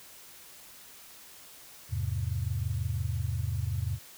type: chord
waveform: sine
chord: E augmented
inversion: none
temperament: just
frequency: 82.41 / 103.01 / 128.76 Hz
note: E2 / G#2 / B#2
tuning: 0 / -14 / -27 cents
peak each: -33 / -32 / -34 dBFS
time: 1.89-3.99 s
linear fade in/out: 50 ms
effects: white hiss -51 dBFS RMS until 4.17 s